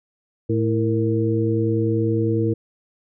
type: harmonic tone with a mistuned harmonic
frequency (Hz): 110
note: A2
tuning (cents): 0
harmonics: 1 / 2 / 3 / 4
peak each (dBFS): -21 / -27 / -22 / -24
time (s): 0.49-2.54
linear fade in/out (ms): 10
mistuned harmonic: 4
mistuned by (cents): +82
effects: none